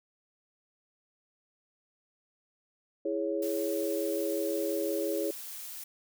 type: chord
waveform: sine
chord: C# minor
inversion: first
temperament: equal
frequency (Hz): 329.6 / 415.3 / 554.4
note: E4 / G#4 / C#5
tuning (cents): 0 / 0 / 0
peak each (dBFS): -33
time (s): 3.05-5.31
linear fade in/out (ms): 5
type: noise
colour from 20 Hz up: blue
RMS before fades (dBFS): -42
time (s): 3.42-5.84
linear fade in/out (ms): 5
effects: none